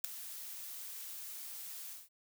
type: noise with ADSR envelope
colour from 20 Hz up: blue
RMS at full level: -29 dBFS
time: 0.04-2.09 s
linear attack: 6 ms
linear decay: 4 ms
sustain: -17 dB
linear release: 190 ms
effects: none